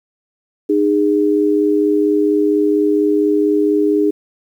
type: tone pair together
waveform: sine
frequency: 305.7 / 410 Hz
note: D#4 / G#4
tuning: -30 / -22 cents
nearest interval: perfect fourth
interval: 508 cents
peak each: -14 dBFS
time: 0.69-4.11 s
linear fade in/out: 10 ms
effects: 8-bit